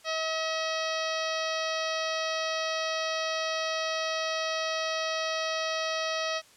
harmonic tone, 640 Hz, D#5, 49 cents sharp, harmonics 1 / 2 / 3 / 4 / 5 / 6 / 7 / 8 / 9, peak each -32 / -35 / -37 / -38 / -39 / -40 / -40 / -41 / -42 dBFS, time 0.04-6.42 s, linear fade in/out 50 ms, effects white hiss -57 dBFS RMS until 6.56 s + low-pass 9000 Hz 12 dB/octave

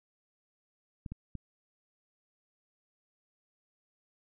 clicks, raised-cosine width 5 ms, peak -27 dBFS, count 3, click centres 1.062 / 1.12 / 1.353 s, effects none

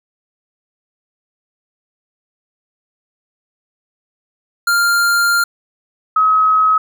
square / sine tone pair in turn, 1396.9 / 1275.7 Hz, F6 / D#6, 0 / +43 cents, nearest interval major second, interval 157 cents, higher first, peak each -12 / -9 dBFS, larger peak second, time 4.67-5.44 / 6.16-6.78 s, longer first, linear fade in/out 5 ms, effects none

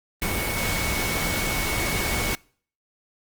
sine tone in noise, 2217 Hz, C#7, in tune, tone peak -30 dBFS, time 0.22-2.35 s, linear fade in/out 0 ms, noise pink, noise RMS -26 dBFS, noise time 0.22-2.35 s, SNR -7 dB, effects noise-tail reverb RT60 0.5 s tail -25 dB re dry + Opus 32 kbps

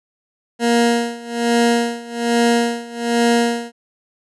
20% pulse tone with tremolo, 235.3 Hz, A#3, 16 cents sharp, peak -7 dBFS, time 0.59-3.72 s, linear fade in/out 50 ms, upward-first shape sine, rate 1.2 Hz, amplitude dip 90%, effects resampled to 24000 Hz

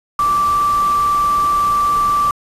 sine tone in noise, 1168 Hz, D6, 10 cents flat, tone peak -12 dBFS, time 0.19-2.31 s, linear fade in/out 2 ms, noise pink, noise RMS -30 dBFS, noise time 0.19-2.31 s, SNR +15 dB, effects resampled to 32000 Hz

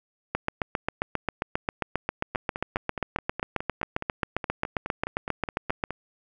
two click trains, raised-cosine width 0.5 ms, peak -16 / -10 dBFS, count 18 / 42, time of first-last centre 2.35-5.906 / 0.35-5.839 s, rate 4.78 / 7.47 Hz, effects none

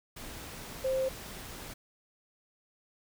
sine tone in noise, 526 Hz, C5, 9 cents sharp, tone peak -27 dBFS, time 0.84-1.09 s, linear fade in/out 10 ms, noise pink, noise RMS -44 dBFS, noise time 0.16-1.74 s, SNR +14 dB, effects none

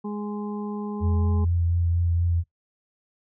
harmonic tone, 207.7 Hz, G#3, in tune, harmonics 1 / 2 / 4 / 5, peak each -29 / -35 / -41 / -43 dBFS, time 0.04-1.45 s, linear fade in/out 10 ms
sine tone with vibrato, 85.7 Hz, F2, 32 cents flat, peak -20 dBFS, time 1-2.44 s, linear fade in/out 50 ms, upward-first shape triangle, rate 4.2 Hz, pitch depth 22 cents each way
effects noise-tail reverb RT60 0.1 s tail -17 dB re dry

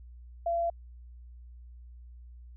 sine tone, 680 Hz, F5, 46 cents flat, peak -26 dBFS, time 0.46-0.7 s, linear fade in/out 5 ms, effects added 60 Hz sine -46 dBFS peak until 2.56 s

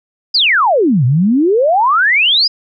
sine exponential two-way sweep, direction down then up, 5130 to 117.5 to 5130 Hz, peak -8 dBFS, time 0.34-2.48 s, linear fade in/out 10 ms, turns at 1.05 s, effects none

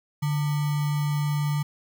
sine tone with sample-and-hold, 146.9 Hz, D3, 1 cent sharp, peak -22 dBFS, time 0.22-1.63 s, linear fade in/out 10 ms, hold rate 1050 Hz, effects none

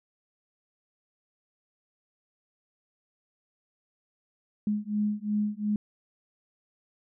sine beating tone pair, 208 / 210.8 Hz, G#3 / G#3, +3 / +26 cents, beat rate 2.8 Hz, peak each -29 dBFS, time 4.67-5.76 s, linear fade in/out 2 ms, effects none

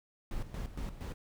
brown noise with tremolo, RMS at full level -37 dBFS, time 0.31-1.14 s, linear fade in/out 2 ms, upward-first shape square, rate 4.3 Hz, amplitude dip 70%, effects none

